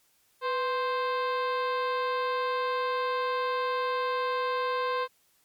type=harmonic tone with a mistuned harmonic; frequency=523.3 Hz; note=C5; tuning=in tune; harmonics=1 / 2 / 3 / 4 / 5 / 6 / 7 / 8 / 9; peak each=-30 / -29 / -37 / -43 / -43 / -48 / -45 / -47 / -52 dBFS; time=0.41-5.08 s; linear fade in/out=50 ms; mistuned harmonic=1; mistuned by=-87 cents; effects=white hiss -67 dBFS RMS until 5.44 s + MP3 96 kbps